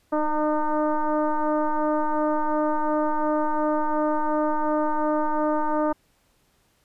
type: tone with frequency modulation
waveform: sine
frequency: 302.6 Hz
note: D#4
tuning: 48 cents flat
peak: -20 dBFS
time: 0.12-5.93 s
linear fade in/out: 10 ms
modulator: 304 Hz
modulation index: 2.8
effects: pink hiss -65 dBFS RMS until 6.84 s + resampled to 32000 Hz